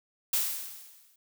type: noise with exponential decay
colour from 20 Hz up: blue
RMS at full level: -25 dBFS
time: 0.33-1.16 s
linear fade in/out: 5 ms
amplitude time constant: 180 ms
effects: none